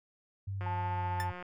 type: tone with pitch glide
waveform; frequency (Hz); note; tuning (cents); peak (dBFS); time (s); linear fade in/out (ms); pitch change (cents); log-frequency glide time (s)
sine; 98 to 93.79; G2 to F#2; 0 to +24; -34; 0.47-1.32; 10; -76; 0.81-1.19
type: click train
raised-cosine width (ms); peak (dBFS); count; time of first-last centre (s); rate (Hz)
0.5; -29; 147; 0.61-1.426; 179
type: tone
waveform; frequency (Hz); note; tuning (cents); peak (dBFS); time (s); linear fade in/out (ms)
sine; 880; A5; 0; -34; 0.66-1.3; 5
type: tone with exponential decay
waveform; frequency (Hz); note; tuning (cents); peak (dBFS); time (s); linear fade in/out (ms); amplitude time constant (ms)
45% pulse; 1770; A6; +10; -31; 1.2-1.29; 0; 18
effects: none